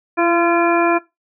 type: harmonic tone with a mistuned harmonic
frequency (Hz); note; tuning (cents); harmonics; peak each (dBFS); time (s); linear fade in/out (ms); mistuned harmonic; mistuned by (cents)
342.4; F4; -34; 1 / 2 / 3 / 4 / 5 / 7; -16 / -19 / -21 / -22 / -23 / -24; 0.17-0.99; 20; 1; -18
effects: noise-tail reverb RT60 0.2 s tail -18 dB re dry